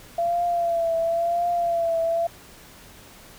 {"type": "tone with vibrato", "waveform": "sine", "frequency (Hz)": 679, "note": "F5", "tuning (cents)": -49, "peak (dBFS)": -20, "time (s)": [0.18, 2.27], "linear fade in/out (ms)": 5, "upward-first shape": "triangle", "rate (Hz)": 0.96, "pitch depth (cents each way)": 53, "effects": ["pink hiss -47 dBFS RMS until 3.38 s"]}